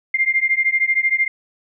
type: beating tone pair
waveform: sine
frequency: 2100 / 2113 Hz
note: C7 / C7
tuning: +6 / +16 cents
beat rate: 13 Hz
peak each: -18 dBFS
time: 0.14-1.28 s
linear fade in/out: 5 ms
effects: none